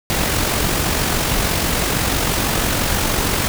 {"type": "noise with amplitude modulation", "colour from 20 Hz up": "pink", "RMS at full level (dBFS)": -17, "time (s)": [0.1, 3.48], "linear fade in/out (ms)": 0, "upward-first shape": "sine", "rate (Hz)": 46.1, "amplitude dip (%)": 35, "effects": []}